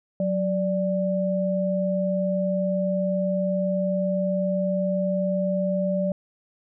sine tone pair together, 185 / 587.3 Hz, F#3 / D5, 0 / 0 cents, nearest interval octave + minor sixth, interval 2000 cents, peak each -24 dBFS, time 0.2-6.12 s, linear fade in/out 2 ms, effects none

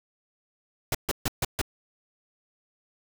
pink noise bursts, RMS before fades -26 dBFS, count 5, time 0.92-1.615 s, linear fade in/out 2 ms, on 27 ms, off 140 ms, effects none

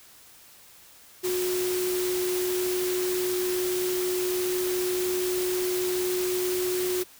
sine tone in noise, 364.2 Hz, F#4, 27 cents flat, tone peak -25 dBFS, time 1.23-7.04 s, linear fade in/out 20 ms, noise white, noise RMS -33 dBFS, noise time 1.23-7.04 s, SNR +5 dB, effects white hiss -52 dBFS RMS until 7.19 s

